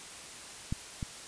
clicks, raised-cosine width 5 ms, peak -19 / -22 dBFS, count 2, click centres 0.725 / 1.028 s, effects white hiss -46 dBFS RMS until 1.27 s + resampled to 22050 Hz

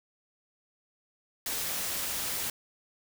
white noise, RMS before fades -33 dBFS, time 1.46-2.5 s, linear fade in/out 2 ms, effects none

